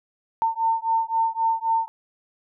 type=beating tone pair; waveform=sine; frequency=902 / 905.8 Hz; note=A5 / A#5; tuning=+43 / -50 cents; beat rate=3.8 Hz; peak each=-23 dBFS; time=0.42-1.88 s; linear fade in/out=0 ms; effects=none